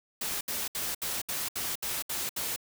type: noise bursts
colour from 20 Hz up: white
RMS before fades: -33 dBFS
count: 9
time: 0.21-2.562 s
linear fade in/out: 5 ms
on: 200 ms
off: 69 ms
effects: none